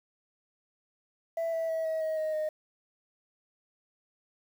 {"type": "tone with pitch steps", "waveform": "sine", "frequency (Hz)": [662, 654.4, 646.9, 639.4, 632.1, 624.8, 617.7], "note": ["E5", "E5", "E5", "D#5", "D#5", "D#5", "D#5"], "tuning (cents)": [7, -13, -33, 47, 27, 7, -13], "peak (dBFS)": -26, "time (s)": [1.37, 2.49], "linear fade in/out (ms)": 5, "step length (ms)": 160, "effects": ["tanh soft clip ceiling -27 dBFS", "9-bit"]}